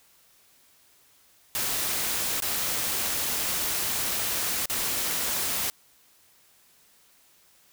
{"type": "noise with dropouts", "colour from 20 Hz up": "white", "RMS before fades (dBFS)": -28, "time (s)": [1.55, 5.7], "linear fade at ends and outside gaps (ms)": 0, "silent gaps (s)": [[2.402, 2.422], [4.657, 4.698]], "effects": ["white hiss -60 dBFS RMS until 7.72 s"]}